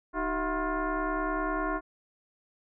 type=tone with frequency modulation; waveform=sine; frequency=380 Hz; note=F#4; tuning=46 cents sharp; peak=-27 dBFS; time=0.13-1.81 s; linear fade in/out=50 ms; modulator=345 Hz; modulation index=3.2; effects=none